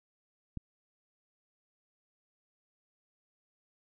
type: click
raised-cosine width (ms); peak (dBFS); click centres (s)
5; -25; 0.573
effects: none